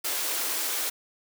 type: high-pass noise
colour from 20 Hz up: white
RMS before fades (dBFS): -29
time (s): 0.04-0.9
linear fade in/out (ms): 10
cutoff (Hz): 280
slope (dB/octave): 48
effects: none